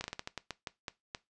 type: slowing click train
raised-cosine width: 0.2 ms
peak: -20 dBFS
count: 11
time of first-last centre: 0.01-1.148 s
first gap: 31 ms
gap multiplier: 1.27
effects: noise-tail reverb RT60 0.2 s tail -19 dB re dry + resampled to 22050 Hz